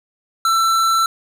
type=tone with hard clipping; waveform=sine; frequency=1337 Hz; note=E6; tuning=24 cents sharp; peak=-15 dBFS; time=0.45-1.06 s; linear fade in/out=2 ms; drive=16 dB; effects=none